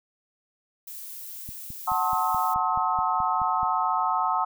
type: noise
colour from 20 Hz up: violet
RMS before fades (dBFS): -39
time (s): 0.87-2.54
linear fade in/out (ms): 5
type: click train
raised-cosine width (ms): 5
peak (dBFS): -28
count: 11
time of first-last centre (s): 1.49-3.631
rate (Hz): 4.67
type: chord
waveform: sine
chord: F# diminished seventh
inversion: none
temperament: just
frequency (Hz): 740 / 888 / 1065.6 / 1278.7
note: F#5 / A5 / C6 / Eb6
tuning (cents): 0 / +16 / +31 / +47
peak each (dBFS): -28 / -27 / -28 / -27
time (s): 1.87-4.45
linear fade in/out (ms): 10
effects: none